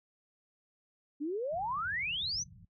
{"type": "exponential sweep", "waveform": "sine", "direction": "up", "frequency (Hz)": [277.2, 6272], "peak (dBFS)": -32, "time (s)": [1.2, 2.44], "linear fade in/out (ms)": 20}
{"type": "low-pass noise", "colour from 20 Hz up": "pink", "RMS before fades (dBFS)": -50, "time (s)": [1.51, 2.65], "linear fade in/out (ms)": 5, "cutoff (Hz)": 190, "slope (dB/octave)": 96}
{"effects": ["noise-tail reverb RT60 0.1 s tail -22 dB re dry", "high-pass 60 Hz 12 dB/octave"]}